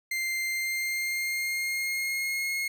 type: tone with pitch glide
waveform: 40% pulse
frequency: 2093 to 2157 Hz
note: C7 to C#7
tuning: 0 to -48 cents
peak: -27 dBFS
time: 0.11-2.68 s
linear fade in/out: 5 ms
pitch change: +52 cents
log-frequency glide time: 0.48-2.51 s
effects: none